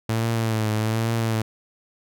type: tone with vibrato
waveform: sawtooth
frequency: 111.4 Hz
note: A2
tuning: 22 cents sharp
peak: -17 dBFS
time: 0.09-1.42 s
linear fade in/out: 5 ms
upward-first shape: triangle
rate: 1.2 Hz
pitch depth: 65 cents each way
effects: none